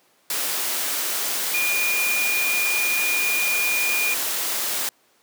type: tone in noise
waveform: sine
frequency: 2430 Hz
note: D#7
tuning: 42 cents flat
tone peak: -21 dBFS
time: 1.54-4.14 s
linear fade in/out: 2 ms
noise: white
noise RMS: -25 dBFS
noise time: 0.3-4.89 s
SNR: +1 dB
effects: pink hiss -60 dBFS RMS until 5.22 s + high-pass 300 Hz 12 dB/octave

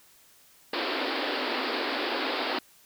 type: band-pass noise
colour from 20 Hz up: pink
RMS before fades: -30 dBFS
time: 0.73-2.59 s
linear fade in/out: 5 ms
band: 250 to 4900 Hz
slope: 96 dB/octave
effects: white hiss -58 dBFS RMS until 2.85 s

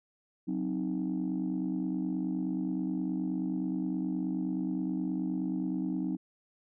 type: chord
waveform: sine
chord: C diminished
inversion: second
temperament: equal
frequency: 185 / 261.6 / 311.1 Hz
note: Gb3 / C4 / Eb4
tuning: 0 / 0 / 0 cents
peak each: -33 dBFS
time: 0.47-6.17 s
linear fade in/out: 20 ms
effects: tanh soft clip ceiling -24 dBFS

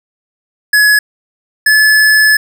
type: tone pair in turn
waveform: square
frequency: 1694 / 1722.6 Hz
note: G#6 / A6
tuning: +34 / -37 cents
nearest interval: unison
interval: 29 cents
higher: second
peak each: -6 dBFS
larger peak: neither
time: 0.73-0.99 / 1.66-2.37 s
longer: second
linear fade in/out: 5 ms
effects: none

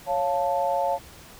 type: chord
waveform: sine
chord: Db augmented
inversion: none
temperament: equal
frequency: 554.4 / 698.5 / 880 Hz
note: Db5 / F5 / A5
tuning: 0 / 0 / 0 cents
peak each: -26 dBFS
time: 0.06-0.99 s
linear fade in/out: 50 ms
effects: pink hiss -47 dBFS RMS until 1.39 s

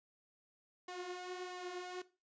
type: tone with flanger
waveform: sawtooth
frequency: 361.9 Hz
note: F#4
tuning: 38 cents flat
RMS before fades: -45 dBFS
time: 0.88-2.02 s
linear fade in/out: 5 ms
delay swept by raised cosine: 1 to 6.9 ms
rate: 1.5 Hz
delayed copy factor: +0.55
effects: noise-tail reverb RT60 0.3 s tail -17 dB re dry + resampled to 16000 Hz

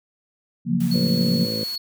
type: chord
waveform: sine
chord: Gb major seventh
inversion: second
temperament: equal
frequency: 138.59 / 174.61 / 185 / 233.1 Hz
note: Db3 / F3 / Gb3 / Bb3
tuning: 0 / 0 / 0 / 0 cents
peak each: -27 / -22 / -26 / -22 dBFS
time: 0.65-1.48 s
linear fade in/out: 50 ms
type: noise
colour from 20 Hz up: white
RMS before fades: -40 dBFS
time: 0.8-1.76 s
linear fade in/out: 5 ms
type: tone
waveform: triangle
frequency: 4371 Hz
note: C#8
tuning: 25 cents flat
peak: -25 dBFS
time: 0.91-1.78 s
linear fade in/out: 5 ms
type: harmonic tone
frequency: 55 Hz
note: A1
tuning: in tune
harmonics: 2 / 3 / 4 / 5 / 6 / 7 / 8 / 9 / 10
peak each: -34 / -36 / -29 / -38 / -38 / -38 / -42 / -31 / -36 dBFS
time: 0.94-1.64 s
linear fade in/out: 5 ms
effects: none

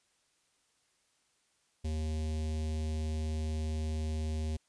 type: tone with notch filter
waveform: square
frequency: 77.9 Hz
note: D#2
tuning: 3 cents sharp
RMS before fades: -34 dBFS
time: 1.84-4.57 s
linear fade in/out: 10 ms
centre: 1300 Hz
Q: 0.51
effects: white hiss -73 dBFS RMS until 4.68 s + resampled to 22050 Hz

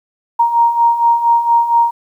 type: beating tone pair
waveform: sine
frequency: 932.3 / 936.6 Hz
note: A#5 / A#5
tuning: 0 / +8 cents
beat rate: 4.3 Hz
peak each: -16 / -10 dBFS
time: 0.39-1.91 s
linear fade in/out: 10 ms
effects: 8-bit

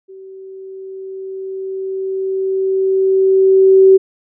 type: tone with level ramp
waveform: sine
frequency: 382.7 Hz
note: G4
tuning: 42 cents flat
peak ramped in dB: -33 to -3 dBFS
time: 0.08-3.98 s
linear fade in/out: 20 ms
effects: none

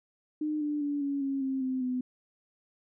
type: tone with pitch steps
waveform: sine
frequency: 304.1 / 296.1 / 288.4 / 280.8 / 273.4 / 266.3 / 259.3 / 252.5 Hz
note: D#4 / D4 / D4 / C#4 / C#4 / C4 / C4 / B3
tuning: -40 / +14 / -31 / +22 / -24 / +31 / -15 / +39 cents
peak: -28 dBFS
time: 0.41-2.01 s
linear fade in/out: 5 ms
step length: 200 ms
effects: none

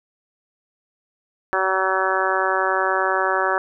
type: harmonic tone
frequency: 189.4 Hz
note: F#3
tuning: 41 cents sharp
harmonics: 2 / 3 / 4 / 5 / 6 / 7 / 8 / 9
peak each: -26 / -26 / -26 / -26 / -26 / -26 / -26 / -26 dBFS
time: 1.53-3.58 s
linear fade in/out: 0 ms
effects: none

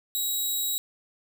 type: tone with amplitude modulation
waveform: 10% pulse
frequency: 3847 Hz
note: B7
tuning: 46 cents flat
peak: -17 dBFS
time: 0.15-0.78 s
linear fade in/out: 0 ms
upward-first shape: sine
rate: 273 Hz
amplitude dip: 25%
effects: none

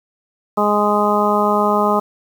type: harmonic tone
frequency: 207.7 Hz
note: G#3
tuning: in tune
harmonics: 1 / 2 / 3 / 4 / 5 / 6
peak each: -20 / -20 / -20 / -20 / -20 / -20 dBFS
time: 0.57-2 s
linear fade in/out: 10 ms
effects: 7-bit

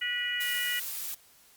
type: harmonic tone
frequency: 486.8 Hz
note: B4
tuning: 25 cents flat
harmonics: 3 / 4 / 5 / 6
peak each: -39 / -31 / -41 / -33 dBFS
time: 0.01-0.8 s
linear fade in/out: 10 ms
type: noise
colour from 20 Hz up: blue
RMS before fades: -36 dBFS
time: 0.4-1.15 s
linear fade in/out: 10 ms
effects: white hiss -59 dBFS RMS until 1.56 s + Opus 48 kbps

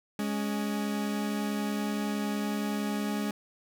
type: tone pair together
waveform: 40% pulse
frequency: 207.7 / 278.5 Hz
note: G#3 / C#4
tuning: 0 / +8 cents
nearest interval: perfect fourth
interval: 508 cents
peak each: -29 / -35 dBFS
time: 0.19-3.31 s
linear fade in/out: 2 ms
effects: none

